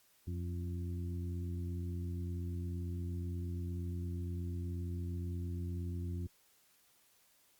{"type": "harmonic tone with a mistuned harmonic", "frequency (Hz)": 88.5, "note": "F2", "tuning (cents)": 23, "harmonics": [1, 2, 3, 4], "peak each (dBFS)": [-37, -45, -49, -51], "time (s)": [0.27, 6.27], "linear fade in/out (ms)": 5, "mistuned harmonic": 4, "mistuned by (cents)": -32, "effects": ["white hiss -69 dBFS RMS until 7.59 s", "Opus 48 kbps"]}